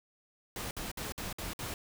pink noise bursts, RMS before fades -39 dBFS, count 6, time 0.56-1.74 s, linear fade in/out 2 ms, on 150 ms, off 56 ms, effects none

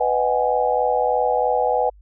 sine chord, G# minor seventh, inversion first, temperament just, 498.4 / 623 / 747.5 / 830.6 Hz, B4 / D#5 / F#5 / G#5, +16 / +2 / +17 / 0 cents, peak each -21 / -24 / -22 / -22 dBFS, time 0-1.9 s, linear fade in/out 10 ms, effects added 50 Hz sine -45 dBFS peak until 2.01 s

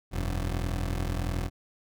20% pulse tone pair together, 41.53 / 94 Hz, E1 / F#2, +14 / +28 cents, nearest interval octave + major second, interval 1414 cents, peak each -24 / -30 dBFS, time 0.11-1.5 s, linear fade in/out 50 ms, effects none

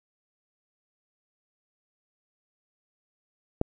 click, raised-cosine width 2 ms, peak -10 dBFS, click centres 3.614 s, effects none

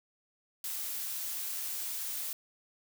blue noise, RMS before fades -37 dBFS, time 0.64-2.33 s, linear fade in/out 2 ms, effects none

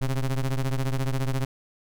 square ring-modulated tone, 67.5 Hz, C#2, 45 cents flat, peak -21 dBFS, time 0.01-1.45 s, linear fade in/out 5 ms, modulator 60.3 Hz, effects none

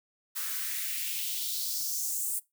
blue noise with high-pass filter sweep, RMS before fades -33 dBFS, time 0.35-2.4 s, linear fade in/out 20 ms, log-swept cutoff 1200 to 9200 Hz, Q 2.6, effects noise-tail reverb RT60 0.2 s tail -21 dB re dry

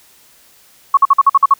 sine tone bursts, 1108.7 Hz, C#6, in tune, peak -4 dBFS, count 8, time 0.94-1.539 s, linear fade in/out 5 ms, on 32 ms, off 49 ms, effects white hiss -48 dBFS RMS until 1.59 s

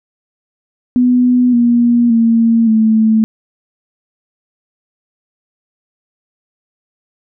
sine tone with pitch steps, 248 / 238.3 / 229 / 220.1 Hz, B3 / A#3 / A#3 / A3, +7 / +38 / -31 / +1 cents, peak -7 dBFS, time 0.96-3.24 s, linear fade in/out 0 ms, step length 570 ms, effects none

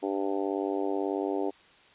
harmonic tone, 98.3 Hz, G2, 5 cents sharp, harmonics 3 / 4 / 5 / 6 / 7 / 8 / 9, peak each -32 / -31 / -36 / -39 / -38 / -40 / -42 dBFS, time 0.02-1.51 s, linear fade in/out 20 ms, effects white hiss -57 dBFS RMS until 1.94 s + resampled to 8000 Hz

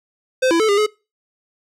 square tone with pitch steps, 516 / 333.7 / 437.2 / 403.8 / 424.8 Hz, C5 / E4 / A4 / G#4 / G#4, -24 / +21 / -11 / -49 / +39 cents, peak -14 dBFS, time 0.42-0.865 s, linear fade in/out 10 ms, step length 89 ms, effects noise-tail reverb RT60 0.3 s tail -24 dB re dry + low-pass 8000 Hz 12 dB/octave

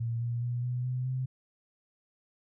sine tone with pitch steps, 116.2 / 118.71 / 121.27 / 123.89 / 126.57 / 129.3 Hz, A#2 / A#2 / B2 / B2 / B2 / C3, -5 / +32 / -31 / +6 / +43 / -20 cents, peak -29 dBFS, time 0-1.26 s, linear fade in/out 10 ms, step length 210 ms, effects none

